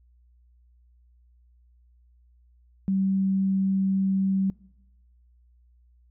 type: tone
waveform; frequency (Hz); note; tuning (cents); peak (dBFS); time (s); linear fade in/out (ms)
sine; 192.6; G3; -30; -21; 2.88-4.5; 0
effects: noise-tail reverb RT60 1.0 s tail -24 dB re dry + added 60 Hz sine -56 dBFS peak until 6.1 s